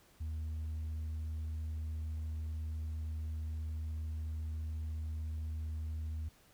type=tone with tanh clipping; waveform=sine; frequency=78.5 Hz; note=D#2; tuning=16 cents sharp; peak=-37 dBFS; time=0.2-6.29 s; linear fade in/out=10 ms; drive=2 dB; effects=pink hiss -65 dBFS RMS until 6.53 s